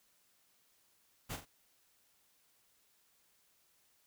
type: noise with echo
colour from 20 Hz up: pink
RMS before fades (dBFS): -41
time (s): 1.29-1.37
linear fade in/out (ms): 20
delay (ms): 43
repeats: 2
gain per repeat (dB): -8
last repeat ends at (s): 1.456
effects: white hiss -72 dBFS RMS until 4.06 s